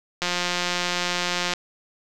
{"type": "click train", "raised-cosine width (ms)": 0.2, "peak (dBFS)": -7, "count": 234, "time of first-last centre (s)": [0.22, 1.536], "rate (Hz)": 177, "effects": []}